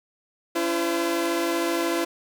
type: tone cluster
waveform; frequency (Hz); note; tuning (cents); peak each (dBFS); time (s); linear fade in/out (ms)
sawtooth; 284.7 / 337.9 / 515; C#4 / E4 / C5; +46 / +43 / -28; -28 / -20 / -26; 0.55-2.05; 10
effects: none